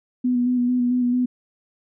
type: tone with vibrato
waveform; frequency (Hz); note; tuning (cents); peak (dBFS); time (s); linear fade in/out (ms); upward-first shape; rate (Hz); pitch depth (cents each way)
sine; 246.9; B3; 0; -17; 0.24-1.26; 10; square; 4.5; 20
effects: none